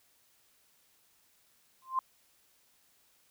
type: tone with exponential growth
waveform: sine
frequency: 1046.5 Hz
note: C6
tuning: in tune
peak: -23 dBFS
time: 1.82-1.99 s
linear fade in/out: 2 ms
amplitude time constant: 36 ms
effects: white hiss -68 dBFS RMS until 3.3 s